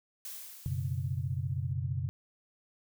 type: noise with exponential decay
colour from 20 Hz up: blue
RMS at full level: -41 dBFS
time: 0.25-1.73 s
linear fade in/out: 1 ms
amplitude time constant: 320 ms
type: chord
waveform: sine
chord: F# suspended fourth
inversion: none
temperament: equal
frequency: 92.5 / 123.47 / 138.59 Hz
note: F#2 / B2 / C#3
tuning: 0 / 0 / 0 cents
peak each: -35 dBFS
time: 0.66-2.09 s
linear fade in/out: 0 ms
effects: none